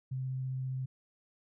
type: tone with vibrato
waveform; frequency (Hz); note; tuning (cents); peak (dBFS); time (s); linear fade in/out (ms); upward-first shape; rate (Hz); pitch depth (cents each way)
sine; 130.5; C3; -4; -33; 0.11-0.86; 10; sine; 15; 8
effects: none